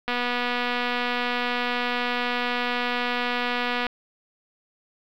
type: click train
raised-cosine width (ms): 0.3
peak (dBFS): -10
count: 925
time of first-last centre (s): 0.08-3.867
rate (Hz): 244
effects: low-pass 4000 Hz 12 dB/octave + 8-bit